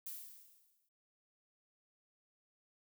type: noise with exponential decay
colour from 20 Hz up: violet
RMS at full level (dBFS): -43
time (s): 0.06-0.89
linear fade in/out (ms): 5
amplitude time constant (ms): 180
effects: none